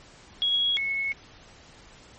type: tone pair in turn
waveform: sine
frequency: 3322 / 2194 Hz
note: G#7 / C#7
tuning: 0 / -18 cents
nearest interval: perfect fifth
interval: 718 cents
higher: first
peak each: -21 / -25 dBFS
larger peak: first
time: 0.42-0.77 / 0.77-1.12 s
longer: neither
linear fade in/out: 0 ms
effects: pink hiss -51 dBFS RMS until 2.18 s + MP3 32 kbps